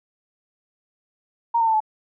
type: tone with pitch steps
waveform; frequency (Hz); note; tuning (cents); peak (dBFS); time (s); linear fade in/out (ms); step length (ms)
sine; 932.3 / 909.4 / 887.1 / 865.4; A#5 / A#5 / A5 / A5; 0 / -43 / +14 / -29; -16; 1.54-1.804; 10; 66
effects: none